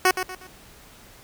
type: tone with echo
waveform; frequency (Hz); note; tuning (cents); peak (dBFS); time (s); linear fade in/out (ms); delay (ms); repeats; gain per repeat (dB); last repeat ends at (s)
10% pulse; 370; F#4; 0; -7; 0.05-0.11; 2; 120; 3; -9; 0.47
effects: pink hiss -49 dBFS RMS until 1.23 s